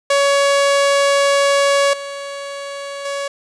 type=tone with level steps; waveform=sawtooth; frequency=561 Hz; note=C#5; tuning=21 cents sharp; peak=-8 / -22 / -17 dBFS; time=0.1-3.28 s; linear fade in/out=5 ms; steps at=1.93 / 3.05 s; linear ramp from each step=5 ms; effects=resampled to 22050 Hz + 7-bit